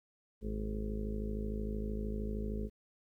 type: harmonic tone with a mistuned harmonic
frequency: 53.1 Hz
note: G#1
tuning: 39 cents sharp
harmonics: 1 / 2 / 3 / 4 / 5 / 6 / 7 / 8 / 9 / 10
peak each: -37 / -46 / -51 / -40 / -53 / -54 / -49 / -44 / -56 / -54 dBFS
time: 0.41-2.7 s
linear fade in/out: 50 ms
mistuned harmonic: 10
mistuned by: -17 cents
effects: 12-bit